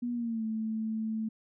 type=tone with pitch glide; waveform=sine; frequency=241.5 to 220.2 Hz; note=B3 to A3; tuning=-39 to +2 cents; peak=-30 dBFS; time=0.02-1.29 s; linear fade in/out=10 ms; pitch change=-159 cents; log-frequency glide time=0.13-0.44 s; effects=none